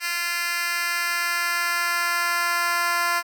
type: tone with high-pass filter sweep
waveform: 10% pulse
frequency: 345.8 Hz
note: F4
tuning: 17 cents flat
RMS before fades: -24 dBFS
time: 0-3.23 s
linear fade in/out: 50 ms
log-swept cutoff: 2200 to 1000 Hz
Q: 1.2
effects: none